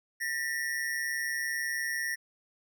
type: ring-modulated tone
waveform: square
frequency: 1867 Hz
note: A#6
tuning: 2 cents sharp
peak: -28 dBFS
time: 0.2-2.16 s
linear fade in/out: 20 ms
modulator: 70 Hz
effects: none